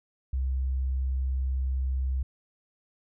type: tone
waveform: sine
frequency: 65.41 Hz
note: C2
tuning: in tune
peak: -25 dBFS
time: 0.33-2.23 s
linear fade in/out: 5 ms
effects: none